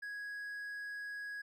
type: tone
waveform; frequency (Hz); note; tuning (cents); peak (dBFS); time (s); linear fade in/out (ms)
triangle; 1661.2; G#6; 0; -39; 0.02-1.42; 10
effects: none